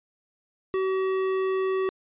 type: tone with tanh clipping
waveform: sine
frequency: 379.7 Hz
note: F#4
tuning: 45 cents sharp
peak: -25 dBFS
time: 0.74-1.89 s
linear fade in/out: 0 ms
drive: 15 dB
effects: resampled to 8000 Hz